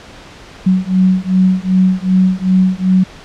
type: beating tone pair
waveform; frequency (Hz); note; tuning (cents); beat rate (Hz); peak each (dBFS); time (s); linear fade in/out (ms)
sine; 185 / 187.6; F#3 / F#3; 0 / +24; 2.6; -12; 0.66-3.04; 10
effects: pink hiss -36 dBFS RMS until 3.24 s + low-pass 5000 Hz 12 dB/octave